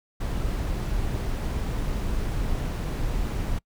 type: noise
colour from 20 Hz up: brown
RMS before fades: -27 dBFS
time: 0.2-3.59 s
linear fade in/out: 10 ms
effects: noise-tail reverb RT60 0.1 s tail -26 dB re dry